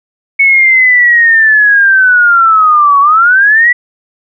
sine linear two-way sweep, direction down then up, 2217 to 1110 to 1973 Hz, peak -3 dBFS, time 0.39-3.73 s, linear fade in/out 10 ms, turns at 3 s, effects none

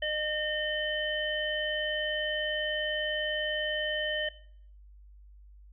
harmonic tone, 610 Hz, D#5, 34 cents flat, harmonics 1 / 3 / 5, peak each -33 / -33 / -33 dBFS, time 0.02-4.29 s, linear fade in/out 5 ms, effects noise-tail reverb RT60 0.6 s tail -18 dB re dry + added 50 Hz sine -50 dBFS peak until 5.72 s

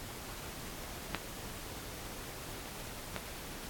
clicks, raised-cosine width 0.3 ms, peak -16 / -30 / -20 dBFS, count 3, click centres 1.147 / 2.658 / 3.163 s, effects pink hiss -45 dBFS RMS until 3.69 s + AAC 64 kbps

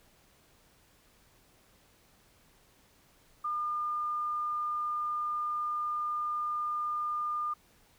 sine tone, 1208 Hz, D6, 48 cents sharp, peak -30 dBFS, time 3.44-7.54 s, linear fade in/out 10 ms, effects pink hiss -64 dBFS RMS until 7.98 s

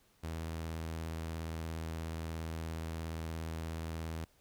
sawtooth tone with vibrato, 81.2 Hz, E2, 26 cents flat, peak -34 dBFS, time 0.23-4.25 s, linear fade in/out 10 ms, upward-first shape sine, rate 17 Hz, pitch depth 29 cents each way, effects pink hiss -69 dBFS RMS until 4.4 s

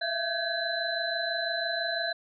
sine tone cluster, 652 / 678 / 1546 / 1676 / 4026 Hz, E5 / E5 / G6 / G#6 / B7, -19 / +49 / -24 / +15 / +33 cents, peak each -38 / -33 / -35 / -34 / -33 dBFS, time 0.01-2.13 s, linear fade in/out 10 ms, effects none

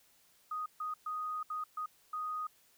sine tone bursts at uneven times, 1244.5 Hz, D#6, in tune, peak -35 dBFS, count 6, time 0.51-0.66 / 0.8-0.94 / 1.06-1.43 / 1.5-1.64 / 1.77-1.86 / 2.13-2.47 s, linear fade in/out 5 ms, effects white hiss -67 dBFS RMS until 2.77 s

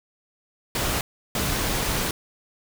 pink noise bursts at uneven times, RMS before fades -25 dBFS, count 2, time 0.75-1.01 / 1.35-2.11 s, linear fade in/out 2 ms, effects none

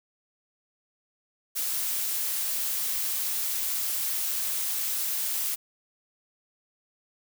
blue noise, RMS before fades -29 dBFS, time 1.55-5.56 s, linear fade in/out 20 ms, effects none

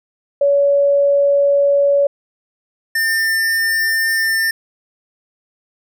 sine / square tone pair in turn, 565 / 1799.5 Hz, C#5 / A6, +33 / +38 cents, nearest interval octave + minor sixth, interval 2005 cents, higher second, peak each -10 / -15 dBFS, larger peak first, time 0.41-2.07 / 2.95-4.51 s, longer first, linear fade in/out 5 ms, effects none

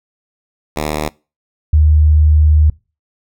5% pulse / sine tone pair in turn, 76 / 76.42 Hz, D#2 / D#2, -40 / -31 cents, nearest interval unison, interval 9 cents, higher second, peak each -6 dBFS, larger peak neither, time 0.76-1.09 / 1.73-2.7 s, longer second, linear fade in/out 5 ms, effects noise-tail reverb RT60 0.3 s tail -23 dB re dry

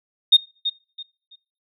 sine tone with echo, 3688 Hz, A#7, 19 cents flat, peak -7 dBFS, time 0.32-0.37 s, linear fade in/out 10 ms, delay 330 ms, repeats 3, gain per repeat -12 dB, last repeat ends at 1.36 s, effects noise-tail reverb RT60 0.4 s tail -24 dB re dry + tanh soft clip ceiling -3 dBFS

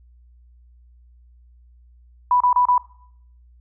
sine tone bursts, 987.8 Hz, B5, in tune, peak -13 dBFS, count 4, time 2.31-2.779 s, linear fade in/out 2 ms, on 94 ms, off 31 ms, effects noise-tail reverb RT60 0.7 s tail -21 dB re dry + added 60 Hz sine -48 dBFS peak until 3.6 s

